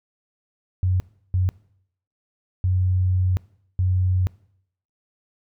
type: tone bursts at uneven times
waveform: sine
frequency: 92.1 Hz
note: F#2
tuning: 7 cents flat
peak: -17 dBFS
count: 4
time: 0.83-1 / 1.34-1.49 / 2.64-3.37 / 3.79-4.27 s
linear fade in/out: 0 ms
effects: noise-tail reverb RT60 0.7 s tail -22 dB re dry